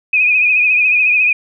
sine tone with vibrato, 2489 Hz, D#7, in tune, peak -9 dBFS, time 0.13-1.33 s, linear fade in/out 5 ms, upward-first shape triangle, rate 14 Hz, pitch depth 65 cents each way, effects none

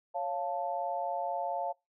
sine chord, Db augmented, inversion none, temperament equal, 554.4 / 698.5 / 880 Hz, Db5 / F5 / A5, 0 / 0 / 0 cents, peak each -37 / -34 / -36 dBFS, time 0.14-1.73 s, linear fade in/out 20 ms, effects noise-tail reverb RT60 0.2 s tail -23 dB re dry

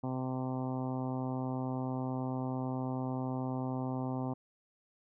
harmonic tone, 129.2 Hz, C3, 21 cents flat, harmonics 1 / 2 / 3 / 4 / 5 / 6 / 7 / 8 / 9, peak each -37 / -36 / -46 / -46 / -46 / -45 / -47 / -50 / -55 dBFS, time 0.03-4.34 s, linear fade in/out 10 ms, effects none

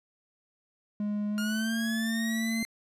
triangle tone with pitch glide, 207.7 to 225.2 Hz, G#3 to A3, 0 to +40 cents, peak -26 dBFS, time 1-2.63 s, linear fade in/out 2 ms, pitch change +140 cents, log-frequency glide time 1.29-1.71 s
sawtooth linear sweep, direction up, 1407 to 2093 Hz, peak -30 dBFS, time 1.38-2.65 s, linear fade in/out 0 ms
effects resampled to 32000 Hz

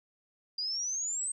sine exponential sweep, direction up, 4782 to 8372 Hz, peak -31 dBFS, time 0.58-1.32 s, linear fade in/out 5 ms, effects 12-bit

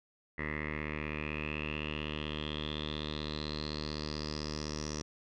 10% pulse tone with low-pass filter sweep, 75.8 Hz, D#2, 45 cents flat, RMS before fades -38 dBFS, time 0.38-5.02 s, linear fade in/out 5 ms, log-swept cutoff 2000 to 5800 Hz, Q 8.8, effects none

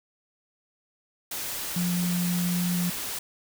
sine tone in noise, 176.5 Hz, F3, 19 cents sharp, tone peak -24 dBFS, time 1.76-2.9 s, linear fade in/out 5 ms, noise white, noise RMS -33 dBFS, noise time 1.31-3.19 s, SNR +6 dB, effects none

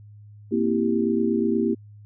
sine chord, C dominant seventh, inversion third, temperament equal, 233.1 / 261.6 / 329.6 / 392 Hz, Bb3 / C4 / E4 / G4, 0 / 0 / 0 / 0 cents, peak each -23 / -28 / -25 / -25 dBFS, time 0.51-1.75 s, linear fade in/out 20 ms, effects added 104 Hz sine -43 dBFS peak until 2.05 s

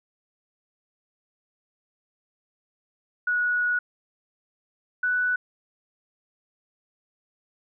sine tone pair in turn, 1462 / 1485 Hz, F#6 / F#6, -21 / +6 cents, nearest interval unison, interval 27 cents, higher second, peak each -21 dBFS, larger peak neither, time 3.27-3.79 / 5.03-5.36 s, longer first, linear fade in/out 5 ms, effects none

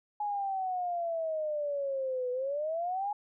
sine exponential two-way sweep, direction down then up, 840 to 493.9 to 840 Hz, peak -30 dBFS, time 0.2-3.13 s, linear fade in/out 5 ms, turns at 2.31 s, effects none

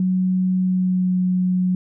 sine tone with pitch glide, 185 to 182.88 Hz, F#3 to F#3, 0 to -20 cents, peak -16 dBFS, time 0-1.75 s, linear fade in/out 2 ms, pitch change -20 cents, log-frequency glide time 0.6-1.16 s, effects none

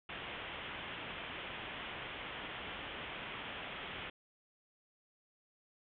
white low-pass noise, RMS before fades -45 dBFS, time 0.09-4.1 s, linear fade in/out 5 ms, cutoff 3400 Hz, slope 96 dB/octave, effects none

